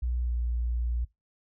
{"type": "tone with pitch glide", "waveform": "sine", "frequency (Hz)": [60.6, 59.35], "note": ["B1", "A#1"], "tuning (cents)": [-32, 32], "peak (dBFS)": -26, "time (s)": [0.02, 1.05], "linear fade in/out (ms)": 10, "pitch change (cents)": -36, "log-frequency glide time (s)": [0.24, 0.32], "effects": ["noise-tail reverb RT60 0.2 s tail -22 dB re dry"]}